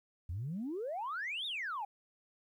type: exponential two-way sweep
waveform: sine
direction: up then down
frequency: 78.4 to 3800 to 774 Hz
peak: -35 dBFS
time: 0.29-1.85 s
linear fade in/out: 5 ms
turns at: 1.46 s
effects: tanh soft clip ceiling -32 dBFS + 12-bit